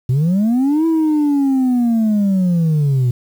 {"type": "linear two-way sweep", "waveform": "sine", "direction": "up then down", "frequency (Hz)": [119.7, 329.6, 119.7], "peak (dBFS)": -9, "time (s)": [0.09, 3.11], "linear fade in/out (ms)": 5, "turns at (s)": 0.86, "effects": ["tanh soft clip ceiling -11 dBFS", "7-bit"]}